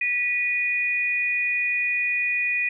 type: tone pair together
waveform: sine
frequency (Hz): 1958 / 2463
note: B6 / D#7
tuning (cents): -15 / -18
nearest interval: major third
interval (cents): 397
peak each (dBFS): -27 / -22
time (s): 0.01-2.69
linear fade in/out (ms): 5
effects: none